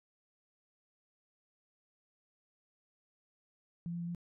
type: tone with pitch steps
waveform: sine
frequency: 170.6 / 172.1 / 171 / 173.1 Hz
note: F3 / F3 / F3 / F3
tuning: -40 / -25 / -36 / -15 cents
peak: -36 dBFS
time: 3.86-4.148 s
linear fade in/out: 0 ms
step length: 72 ms
effects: none